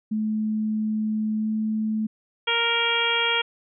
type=tone with pitch glide; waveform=sine; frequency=215.9 to 217.3 Hz; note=A3 to A3; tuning=-33 to -21 cents; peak=-22 dBFS; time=0.11-2.07 s; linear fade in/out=10 ms; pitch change=+12 cents; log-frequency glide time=1.38-1.48 s
type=harmonic tone; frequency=466.2 Hz; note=A#4; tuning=in tune; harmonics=1 / 2 / 3 / 4 / 5 / 6 / 7; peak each=-30 / -29 / -28 / -32 / -26 / -29 / -25 dBFS; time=2.47-3.42 s; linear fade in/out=10 ms
effects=none